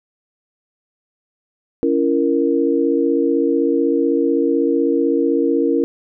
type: chord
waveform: sine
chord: A# diminished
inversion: first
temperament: just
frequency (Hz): 279.7 / 335.6 / 466.2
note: C#4 / E4 / A#4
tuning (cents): +16 / +31 / 0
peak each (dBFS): -18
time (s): 1.83-5.84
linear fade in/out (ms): 0
effects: none